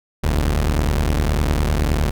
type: tone pair together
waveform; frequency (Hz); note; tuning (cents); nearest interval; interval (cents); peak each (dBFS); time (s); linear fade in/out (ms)
sawtooth; 41.78 / 73.8; E1 / D2; +24 / +9; minor seventh; 985; -15; 0.23-2.11; 10
effects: none